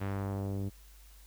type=tone with low-pass filter sweep; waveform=sawtooth; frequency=98.6 Hz; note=G2; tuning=11 cents sharp; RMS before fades=-35 dBFS; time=0-0.7 s; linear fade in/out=20 ms; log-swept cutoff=2400 to 310 Hz; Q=1; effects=added 50 Hz sine -53 dBFS peak until 1.26 s + white hiss -61 dBFS RMS until 1.26 s